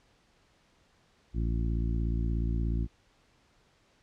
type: harmonic tone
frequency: 56.8 Hz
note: A#1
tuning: 44 cents flat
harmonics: 1 / 2 / 3 / 4 / 5 / 6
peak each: -28 / -34 / -38 / -40 / -42 / -44 dBFS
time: 1.33-2.88 s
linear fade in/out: 50 ms
effects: pink hiss -66 dBFS RMS until 4.02 s + low-pass 6000 Hz 12 dB/octave